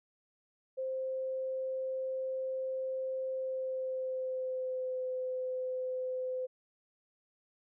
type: tone with pitch glide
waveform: sine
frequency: 523.3 to 511.3 Hz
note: C5 to C5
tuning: 0 to -40 cents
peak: -33 dBFS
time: 0.77-6.47 s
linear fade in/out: 20 ms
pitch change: -40 cents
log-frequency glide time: 3.33-5.04 s
effects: none